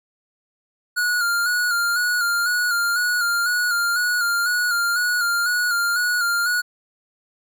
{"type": "tone with vibrato", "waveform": "square", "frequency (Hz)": 1429, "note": "F6", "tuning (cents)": 39, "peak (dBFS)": -19, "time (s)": [0.96, 6.62], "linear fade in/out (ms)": 20, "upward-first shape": "square", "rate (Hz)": 2, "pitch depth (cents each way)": 36, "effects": []}